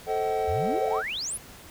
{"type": "chord", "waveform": "triangle", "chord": "A diminished seventh", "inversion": "none", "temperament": "just", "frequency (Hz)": [440, 528, 633.6, 760.3], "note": ["A4", "C5", "Eb5", "Gb5"], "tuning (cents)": [0, 16, 31, 47], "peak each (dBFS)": [-26, -32, -31, -26], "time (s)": [0.06, 1.03], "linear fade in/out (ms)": 50}
{"type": "exponential sweep", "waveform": "sine", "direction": "up", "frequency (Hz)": [67, 11840], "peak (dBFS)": -29, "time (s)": [0.47, 1.38], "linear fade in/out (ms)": 20}
{"effects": ["pink hiss -47 dBFS RMS until 1.7 s"]}